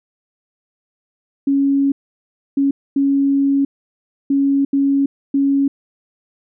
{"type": "tone bursts at uneven times", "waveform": "sine", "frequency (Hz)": 277.2, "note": "C#4", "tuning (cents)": 0, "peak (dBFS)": -12, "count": 6, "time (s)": [[1.47, 1.92], [2.57, 2.71], [2.96, 3.65], [4.3, 4.65], [4.73, 5.06], [5.34, 5.68]], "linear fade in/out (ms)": 5, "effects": []}